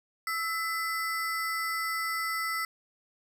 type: ring-modulated tone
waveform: square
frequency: 1661.2 Hz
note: G#6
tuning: in tune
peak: -27 dBFS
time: 0.27-2.65 s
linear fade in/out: 2 ms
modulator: 347 Hz
effects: none